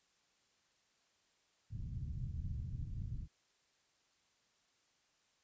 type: low-pass noise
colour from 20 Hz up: white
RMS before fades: -42 dBFS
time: 1.7-3.28 s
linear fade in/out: 50 ms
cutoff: 130 Hz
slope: 24 dB/octave
effects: white hiss -75 dBFS RMS until 5.43 s + resampled to 16000 Hz